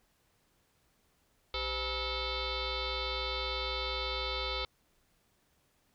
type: tone with frequency modulation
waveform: sine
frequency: 1747 Hz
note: A6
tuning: 13 cents flat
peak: -32 dBFS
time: 1.54-4.65 s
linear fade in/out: 2 ms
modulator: 452 Hz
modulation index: 5.6
effects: pink hiss -72 dBFS RMS until 5.94 s